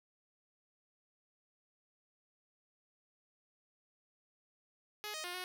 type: tone with pitch steps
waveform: 5% pulse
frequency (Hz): 420.2 / 624 / 355.1 / 364.9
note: G#4 / D#5 / F4 / F#4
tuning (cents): +20 / +5 / +29 / -24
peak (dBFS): -29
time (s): 5.04-5.44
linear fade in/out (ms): 0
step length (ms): 100
effects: none